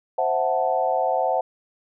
sine chord, F# half-diminished seventh, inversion second, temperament equal, 523.3 / 659.3 / 740 / 880 Hz, C5 / E5 / F#5 / A5, 0 / 0 / 0 / 0 cents, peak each -25 / -25 / -23 / -27 dBFS, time 0.18-1.41 s, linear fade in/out 5 ms, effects none

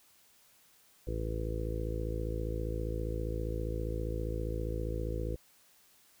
harmonic tone, 55 Hz, A1, in tune, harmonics 1 / 2 / 3 / 4 / 5 / 6 / 7 / 8 / 9, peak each -35 / -39 / -46 / -49 / -49 / -43 / -45 / -44 / -42 dBFS, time 1.07-5.36 s, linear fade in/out 5 ms, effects white hiss -64 dBFS RMS until 6.2 s

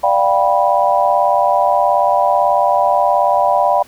sine chord, G dominant seventh, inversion second, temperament just, 588 / 705.6 / 784 / 980 Hz, D5 / F5 / G5 / B5, +2 / +18 / 0 / -14 cents, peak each -16 dBFS, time 0.03-3.83 s, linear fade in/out 10 ms, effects pink hiss -44 dBFS RMS until 3.87 s

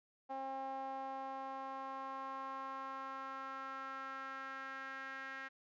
sawtooth tone with band-pass filter sweep, 268 Hz, C4, 42 cents sharp, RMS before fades -45 dBFS, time 0.29-5.49 s, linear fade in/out 20 ms, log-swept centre 770 to 1700 Hz, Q 4.1, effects resampled to 16000 Hz

